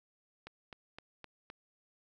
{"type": "click train", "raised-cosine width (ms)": 0.3, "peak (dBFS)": -30, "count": 5, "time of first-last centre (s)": [0.47, 1.501], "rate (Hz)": 3.88, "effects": []}